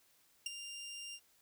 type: tone with ADSR envelope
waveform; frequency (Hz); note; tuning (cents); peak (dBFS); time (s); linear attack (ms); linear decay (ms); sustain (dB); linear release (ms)
20% pulse; 2794; F7; 0; -29; 0.46-1.2; 4; 15; -11; 59
effects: white hiss -70 dBFS RMS until 1.41 s